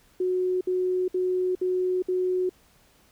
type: tone bursts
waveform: sine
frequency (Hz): 366.8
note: F#4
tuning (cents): -15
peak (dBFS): -22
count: 5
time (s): 0.2-2.494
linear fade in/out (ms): 5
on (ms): 410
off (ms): 61
effects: pink hiss -60 dBFS RMS until 3.11 s